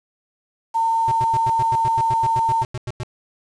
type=tone; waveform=sine; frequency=907 Hz; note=A#5; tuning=48 cents flat; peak=-16 dBFS; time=0.74-2.64 s; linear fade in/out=20 ms
type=tone bursts; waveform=square; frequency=123.47 Hz; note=B2; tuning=in tune; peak=-25 dBFS; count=16; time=1.08-3.033 s; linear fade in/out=0 ms; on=33 ms; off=95 ms
effects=resampled to 22050 Hz + 7-bit